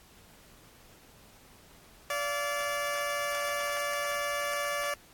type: tone pair together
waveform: 15% pulse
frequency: 578 / 692 Hz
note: D5 / F5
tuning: -28 / -16 cents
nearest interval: minor third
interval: 312 cents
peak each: -24 / -32 dBFS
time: 2.1-4.94 s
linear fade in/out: 2 ms
effects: pink hiss -57 dBFS RMS until 5.13 s + AAC 64 kbps